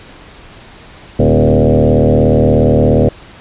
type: tone with frequency modulation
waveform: sine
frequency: 174.61 Hz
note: F3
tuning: in tune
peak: -6 dBFS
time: 1.19-3.09 s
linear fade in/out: 5 ms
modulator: 77 Hz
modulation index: 5.5
effects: pink hiss -37 dBFS RMS until 3.4 s + resampled to 8000 Hz